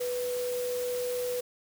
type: tone in noise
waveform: sine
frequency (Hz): 493.9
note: B4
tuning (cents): 0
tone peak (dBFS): -29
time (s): 0-1.41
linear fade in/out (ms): 10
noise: white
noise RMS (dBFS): -41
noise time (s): 0-1.41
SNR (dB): +9
effects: none